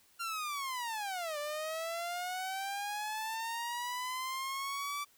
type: linear two-way sweep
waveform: sawtooth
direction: down then up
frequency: 1393 to 584 to 1164 Hz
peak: -32 dBFS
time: 0.19-5.05 s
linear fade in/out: 20 ms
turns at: 1.38 s
effects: white hiss -66 dBFS RMS until 5.17 s